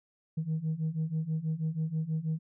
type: beating tone pair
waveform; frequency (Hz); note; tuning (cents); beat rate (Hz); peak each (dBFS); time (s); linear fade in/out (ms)
sine; 155.2 / 161.4; D#3 / E3; -4 / -36; 6.2; -32 / -30; 0.37-2.39; 10
effects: tanh soft clip ceiling -25 dBFS